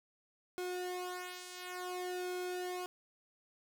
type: tone with flanger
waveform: sawtooth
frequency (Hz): 361.9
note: F#4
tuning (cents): -38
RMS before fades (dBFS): -41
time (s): 0.58-2.86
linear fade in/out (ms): 0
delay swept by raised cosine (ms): 1.7 to 2.7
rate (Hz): 0.56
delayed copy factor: -0.8
effects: none